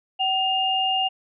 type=tone pair together; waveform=sine; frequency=760 / 2822 Hz; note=F#5 / F7; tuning=+46 / +17 cents; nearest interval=octave + major seventh; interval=2271 cents; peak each=-23 / -22 dBFS; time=0.19-1.09 s; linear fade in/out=20 ms; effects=none